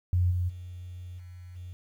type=tone with level steps; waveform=sine; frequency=89.4 Hz; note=F2; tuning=41 cents sharp; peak=-21 / -25 / -38 / -42 / -38 dBFS; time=0.13-1.73 s; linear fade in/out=0 ms; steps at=0.3 / 0.48 / 1.18 / 1.55 s; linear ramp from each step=20 ms; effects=10-bit